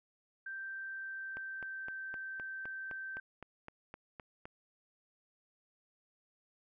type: tone with pitch glide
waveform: sine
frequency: 1568 to 1555.4 Hz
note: G6 to G6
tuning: 0 to -14 cents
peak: -40 dBFS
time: 0.46-3.2 s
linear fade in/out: 5 ms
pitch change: -14 cents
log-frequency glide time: 0.59-1.94 s
type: click train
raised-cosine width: 0.5 ms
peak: -31 dBFS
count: 13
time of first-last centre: 1.37-4.455 s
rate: 3.89 Hz
effects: none